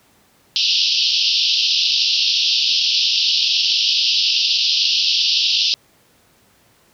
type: band-pass noise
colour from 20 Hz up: white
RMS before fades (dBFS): -17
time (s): 0.56-5.74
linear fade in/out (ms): 0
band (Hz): 2700 to 5400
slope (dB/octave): 96
effects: pink hiss -55 dBFS RMS until 6.93 s + high-pass 80 Hz 12 dB/octave